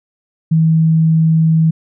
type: tone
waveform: sine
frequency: 160.9 Hz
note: E3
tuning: 42 cents flat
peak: -8 dBFS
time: 0.51-1.71 s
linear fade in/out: 10 ms
effects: none